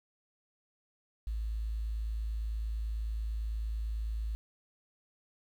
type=tone with quantisation; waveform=sine; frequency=54.5 Hz; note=A1; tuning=16 cents flat; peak=-32 dBFS; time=1.27-4.35 s; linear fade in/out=0 ms; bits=10; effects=none